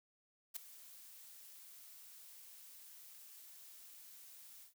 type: noise with ADSR envelope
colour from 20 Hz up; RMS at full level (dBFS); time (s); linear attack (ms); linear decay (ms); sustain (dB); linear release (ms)
blue; -40; 0.54-4.74; 24; 4; -17; 120
effects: none